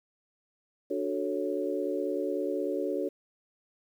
sine chord, D major seventh, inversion none, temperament equal, 293.7 / 370 / 440 / 554.4 Hz, D4 / F#4 / A4 / C#5, 0 / 0 / 0 / 0 cents, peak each -34 / -33 / -34 / -34 dBFS, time 0.9-3.09 s, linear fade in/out 10 ms, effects 10-bit

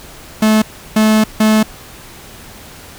45% pulse tone bursts at uneven times, 216.7 Hz, A3, 26 cents flat, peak -8 dBFS, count 3, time 0.42-0.62 / 0.96-1.24 / 1.4-1.63 s, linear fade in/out 5 ms, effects pink hiss -36 dBFS RMS until 2.98 s

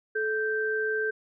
sine tone pair together, 433.7 / 1563.5 Hz, A4 / G6, -25 / -5 cents, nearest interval octave + minor seventh, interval 2220 cents, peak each -28 dBFS, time 0.15-1.11 s, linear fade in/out 10 ms, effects none

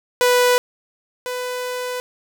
sawtooth tone pair in turn, 493.9 / 498.5 Hz, B4 / B4, 0 / +16 cents, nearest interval unison, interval 16 cents, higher second, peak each -9 / -20 dBFS, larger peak first, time 0.21-0.58 / 1.26-2 s, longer second, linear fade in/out 0 ms, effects none

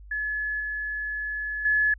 sine tone with level steps, 1709 Hz, G#6, 49 cents sharp, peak -26 / -28 / -19 dBFS, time 0.11-1.94 s, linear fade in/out 5 ms, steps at 0.6 / 1.65 s, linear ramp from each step 5 ms, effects added 50 Hz sine -43 dBFS peak until 1.98 s

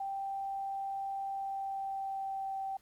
sine tone with pitch glide, 784 to 775.9 Hz, G5 to G5, 0 to -18 cents, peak -34 dBFS, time 0-2.77 s, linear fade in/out 5 ms, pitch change -18 cents, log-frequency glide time 1.29-2.63 s, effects pink hiss -67 dBFS RMS until 2.81 s + MP3 96 kbps

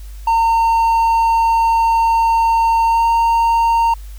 triangle tone with pitch glide, 913 to 921.5 Hz, A#5 to A#5, -36 to -20 cents, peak -9 dBFS, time 0.27-3.94 s, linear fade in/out 5 ms, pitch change +16 cents, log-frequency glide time 2.86-3.06 s, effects added 50 Hz sine -29 dBFS peak until 4.18 s + white hiss -47 dBFS RMS until 4.18 s

